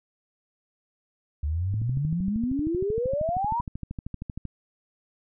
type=exponential sweep; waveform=sine; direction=up; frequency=70.6 to 987.8 Hz; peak=-24 dBFS; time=1.43-3.61 s; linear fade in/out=5 ms
type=click train; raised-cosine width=5 ms; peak=-21 dBFS; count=36; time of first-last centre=1.74-4.453 s; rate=12.9 Hz
effects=none